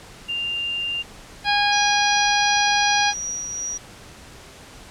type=tone; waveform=sine; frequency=2794 Hz; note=F7; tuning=in tune; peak=-23 dBFS; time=0.28-1.03 s; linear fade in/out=20 ms
type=harmonic tone; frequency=820 Hz; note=G#5; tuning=22 cents flat; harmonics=1 / 2 / 3 / 4 / 5 / 6; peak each=-20 / -23 / -25 / -26 / -27 / -28 dBFS; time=1.44-3.14 s; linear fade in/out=50 ms
type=tone with tremolo; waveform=sine; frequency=5770 Hz; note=F#8; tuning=44 cents flat; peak=-24 dBFS; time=1.72-3.78 s; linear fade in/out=10 ms; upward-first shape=triangle; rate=2.7 Hz; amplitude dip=35%
effects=pink hiss -43 dBFS RMS until 4.9 s + low-pass 9000 Hz 12 dB/octave